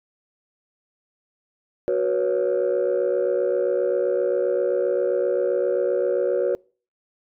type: chord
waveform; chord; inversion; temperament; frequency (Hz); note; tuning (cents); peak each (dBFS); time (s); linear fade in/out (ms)
sine; F# suspended fourth; none; equal with one note detuned; 370 / 486.8 / 554.4; F#4 / B4 / C#5; 0 / -25 / 0; -22; 1.88-6.55; 0
effects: noise-tail reverb RT60 0.4 s tail -26 dB re dry + tanh soft clip ceiling -14 dBFS